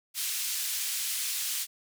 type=band-pass noise; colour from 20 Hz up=white; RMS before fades=-32 dBFS; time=0.14-1.67 s; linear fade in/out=50 ms; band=2500 to 14000 Hz; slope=12 dB/octave; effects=none